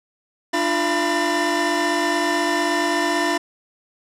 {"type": "tone cluster", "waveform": "45% pulse", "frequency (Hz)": [298.6, 347.5, 679, 988, 1796], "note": ["D4", "F4", "F5", "B5", "A6"], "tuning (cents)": [29, -9, -49, 0, 35], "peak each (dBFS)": -25, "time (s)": [0.53, 3.38], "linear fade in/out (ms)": 10, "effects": ["low-pass 9000 Hz 12 dB/octave"]}